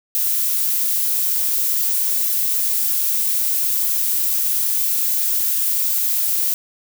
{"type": "noise", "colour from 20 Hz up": "violet", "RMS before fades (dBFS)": -19, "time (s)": [0.15, 6.54], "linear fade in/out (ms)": 0, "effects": []}